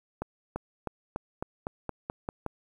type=accelerating click train; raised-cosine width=1 ms; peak=-18 dBFS; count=10; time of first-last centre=0.22-2.463 s; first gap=340 ms; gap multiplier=0.92; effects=9-bit